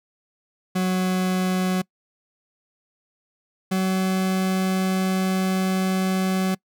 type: tone pair in turn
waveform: 40% pulse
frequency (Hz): 185 / 188.13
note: F#3 / F#3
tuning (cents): 0 / +29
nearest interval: unison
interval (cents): 29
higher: second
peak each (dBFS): -19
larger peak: neither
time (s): 0.75-1.82 / 3.71-6.55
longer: second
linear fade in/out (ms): 10
effects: noise-tail reverb RT60 0.1 s tail -25 dB re dry